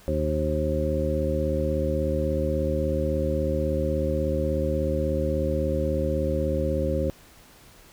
harmonic tone, 76.4 Hz, D#2, 31 cents flat, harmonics 1 / 2 / 3 / 4 / 5 / 7, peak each -27 / -31 / -32 / -32 / -32 / -27 dBFS, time 0.08-7.1 s, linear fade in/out 0 ms, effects pink hiss -52 dBFS RMS until 7.92 s

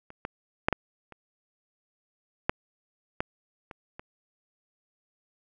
clicks, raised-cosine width 0.5 ms, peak -30 / -17 / -6 / -9 / -30 / -7 / -12 / -26 / -25 dBFS, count 9, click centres 0.104 / 0.251 / 0.685 / 0.727 / 1.123 / 2.495 / 3.205 / 3.712 / 3.995 s, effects none

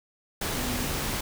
sine tone in noise, 246.9 Hz, B3, in tune, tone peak -34 dBFS, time 0.55-0.86 s, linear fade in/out 5 ms, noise pink, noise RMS -30 dBFS, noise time 0.41-1.21 s, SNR -7 dB, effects none

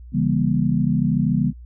sine chord, C# diminished seventh, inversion none, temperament just, 138.59 / 166.31 / 199.57 / 239.5 Hz, C#3 / E3 / G3 / Bb3, 0 / +16 / +31 / +47 cents, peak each -22 dBFS, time 0.12-1.53 s, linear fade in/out 50 ms, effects added 60 Hz sine -37 dBFS peak until 1.65 s

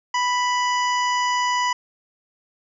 harmonic tone, 987.8 Hz, B5, in tune, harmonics 1 / 2 / 3 / 5 / 6 / 7, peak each -20 / -26 / -30 / -34 / -36 / -37 dBFS, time 0.14-1.73 s, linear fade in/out 5 ms, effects none

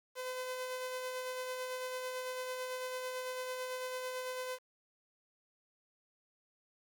sawtooth tone with tremolo, 509 Hz, C5, 48 cents flat, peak -33 dBFS, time 0.15-4.59 s, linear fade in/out 50 ms, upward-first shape sine, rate 9 Hz, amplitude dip 30%, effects 10-bit

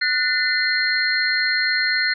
sine tone cluster, 1472 / 1796 / 2040 / 4217 Hz, F#6 / A6 / C7 / C8, -9 / +35 / -44 / +13 cents, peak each -23 dBFS, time 0.01-2.14 s, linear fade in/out 10 ms, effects none

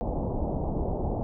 pink low-pass noise, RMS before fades -29 dBFS, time 0.01-1.23 s, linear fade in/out 0 ms, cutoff 860 Hz, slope 48 dB/octave, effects none

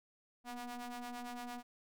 sawtooth ring-modulated tone, 241.8 Hz, B3, 36 cents flat, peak -36 dBFS, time 0.44-1.63 s, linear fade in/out 50 ms, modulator 488 Hz, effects none

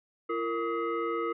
sine tone with frequency modulation, 462.5 Hz, A#4, 14 cents flat, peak -28 dBFS, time 0.29-1.33 s, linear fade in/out 10 ms, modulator 803 Hz, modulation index 1.3, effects none

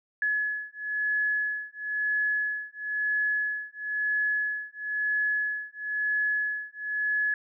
sine beating tone pair, 1700 / 1701 Hz, G#6 / G#6, +40 / +41 cents, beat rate 1 Hz, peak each -29 dBFS, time 0.22-7.34 s, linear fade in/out 2 ms, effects none

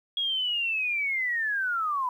sine linear sweep, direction down, 3322 to 975 Hz, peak -25 dBFS, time 0.17-2.09 s, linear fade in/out 2 ms, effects 10-bit

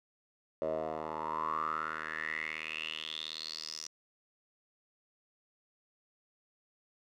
10% pulse tone with band-pass filter sweep, 78.6 Hz, D#2, 18 cents sharp, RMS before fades -38 dBFS, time 0.62-3.87 s, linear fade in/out 0 ms, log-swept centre 590 to 5700 Hz, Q 8.4, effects none

